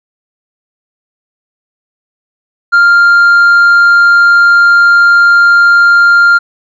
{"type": "tone with tanh clipping", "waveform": "triangle", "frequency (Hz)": 1396.9, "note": "F6", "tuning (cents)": 0, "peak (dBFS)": -3, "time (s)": [2.72, 6.39], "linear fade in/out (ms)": 20, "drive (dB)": 7, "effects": []}